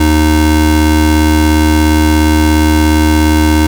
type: tone pair together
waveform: square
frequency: 77.1 / 308.4 Hz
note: D#2 / D#4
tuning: -15 / -15 cents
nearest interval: 2 octaves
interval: 2400 cents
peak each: -10 dBFS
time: 0-3.67 s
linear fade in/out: 5 ms
effects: none